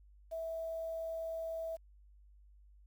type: tone with quantisation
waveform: sine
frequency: 654 Hz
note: E5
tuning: 14 cents flat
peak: -37 dBFS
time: 0.31-1.77 s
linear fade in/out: 20 ms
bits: 10
effects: added 50 Hz sine -58 dBFS peak until 2.86 s